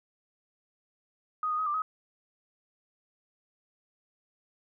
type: tone with pitch steps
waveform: sine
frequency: 1248 / 1234 / 1265 / 1184 / 1267 Hz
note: D#6 / D#6 / D#6 / D6 / D#6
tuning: +5 / -15 / +28 / +14 / +31 cents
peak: -27 dBFS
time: 1.43-1.82 s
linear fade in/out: 2 ms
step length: 78 ms
effects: none